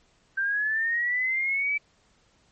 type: linear sweep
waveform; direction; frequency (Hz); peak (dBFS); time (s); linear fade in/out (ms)
sine; up; 1563 to 2315; -23; 0.37-1.78; 10
effects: pink hiss -64 dBFS RMS until 2.51 s + MP3 32 kbps